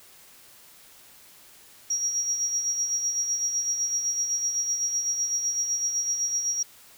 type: tone with tremolo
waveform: sine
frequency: 5680 Hz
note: F8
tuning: 28 cents sharp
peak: -22 dBFS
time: 1.9-6.63 s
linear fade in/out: 5 ms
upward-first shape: sine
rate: 7.9 Hz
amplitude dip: 50%
effects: white hiss -52 dBFS RMS until 6.97 s